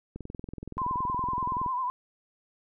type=click train; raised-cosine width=3 ms; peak=-25 dBFS; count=33; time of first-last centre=0.16-1.662 s; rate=21.3 Hz
type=tone with vibrato; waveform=sine; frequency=1013 Hz; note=B5; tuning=44 cents sharp; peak=-27 dBFS; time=0.78-1.9 s; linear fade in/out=0 ms; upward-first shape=sine; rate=10 Hz; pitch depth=70 cents each way
effects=none

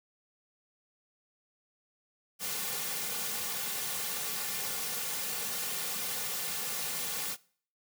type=noise with comb filter; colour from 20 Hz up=white; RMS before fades=-35 dBFS; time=2.39-7.37 s; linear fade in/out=50 ms; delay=3.1 ms; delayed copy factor=-0.75; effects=noise-tail reverb RT60 0.5 s tail -22 dB re dry + high-pass 150 Hz 12 dB/octave

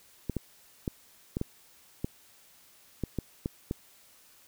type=clicks; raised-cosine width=3 ms; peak=-17 dBFS; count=10; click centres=0.297 / 0.367 / 0.878 / 1.369 / 1.414 / 2.045 / 3.037 / 3.187 / 3.459 / 3.711 s; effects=white hiss -59 dBFS RMS until 4.47 s

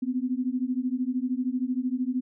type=beating tone pair; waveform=sine; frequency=247.1 / 260.1 Hz; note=B3 / C4; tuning=+1 / -10 cents; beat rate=13 Hz; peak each=-28 dBFS; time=0.02-2.21 s; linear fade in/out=10 ms; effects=none

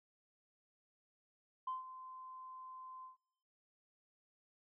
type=tone with ADSR envelope; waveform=sine; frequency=1034 Hz; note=C6; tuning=21 cents flat; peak=-36 dBFS; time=1.67-3.17 s; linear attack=6 ms; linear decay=150 ms; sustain=-13 dB; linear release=130 ms; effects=noise-tail reverb RT60 0.8 s tail -19 dB re dry + tanh soft clip ceiling -33 dBFS

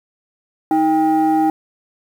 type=tone pair together; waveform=sine; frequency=315.6 / 794.2 Hz; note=D#4 / G5; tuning=+25 / +22 cents; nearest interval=octave + major third; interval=1597 cents; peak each=-13 / -14 dBFS; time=0.71-1.5 s; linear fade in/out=2 ms; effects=tanh soft clip ceiling -8 dBFS + 7-bit

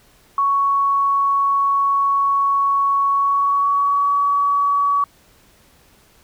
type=tone with pitch glide; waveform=sine; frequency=1113 to 1134.4 Hz; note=C#6 to C#6; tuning=+7 to +40 cents; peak=-14 dBFS; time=0.38-5.04 s; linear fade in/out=2 ms; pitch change=+33 cents; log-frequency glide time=3.1-4.14 s; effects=pink hiss -53 dBFS RMS until 6.23 s

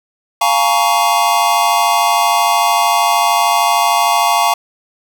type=chord; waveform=square; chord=Bb minor seventh; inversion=second; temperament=just; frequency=699.2 / 839.1 / 932.3 / 1118.8 Hz; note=F5 / Ab5 / Bb5 / Db6; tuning=+2 / +18 / 0 / +16 cents; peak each=-17 dBFS; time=0.41-4.54 s; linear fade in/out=5 ms; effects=none

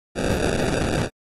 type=noise with sample-and-hold; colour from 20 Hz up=violet; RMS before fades=-22 dBFS; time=0.15-1.09 s; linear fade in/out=50 ms; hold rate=1050 Hz; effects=AAC 32 kbps

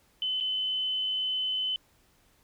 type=tone with dropouts; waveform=sine; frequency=3034 Hz; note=F#7; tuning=43 cents sharp; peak=-27 dBFS; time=0.22-1.76 s; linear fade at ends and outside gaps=1 ms; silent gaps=0.402-0.408 s; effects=pink hiss -65 dBFS RMS until 2.43 s

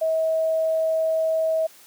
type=tone; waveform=sine; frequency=642 Hz; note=E5; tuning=46 cents flat; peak=-19 dBFS; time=0.01-1.67 s; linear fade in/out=10 ms; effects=white hiss -50 dBFS RMS until 1.86 s + high-pass 150 Hz 12 dB/octave

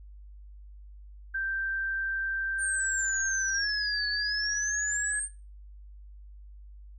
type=tone with pitch glide; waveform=sine; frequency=1568 to 1680.5 Hz; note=G6 to G#6; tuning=0 to +20 cents; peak=-28 dBFS; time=1.34-5.2 s; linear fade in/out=10 ms; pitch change=+120 cents; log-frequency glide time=3.53-3.67 s
type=exponential two-way sweep; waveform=sine; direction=down then up; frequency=8900 to 4426 to 8900 Hz; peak=-30 dBFS; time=2.58-5.29 s; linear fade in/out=50 ms; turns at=4.09 s
effects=noise-tail reverb RT60 0.3 s tail -17 dB re dry + added 50 Hz sine -45 dBFS peak until 6.98 s

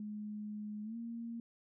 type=tone with pitch glide; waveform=sine; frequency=210.4 to 232.1 Hz; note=G#3 to A#3; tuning=+23 to -7 cents; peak=-40 dBFS; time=0-1.4 s; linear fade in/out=2 ms; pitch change=+170 cents; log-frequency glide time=0.83-0.96 s; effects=none

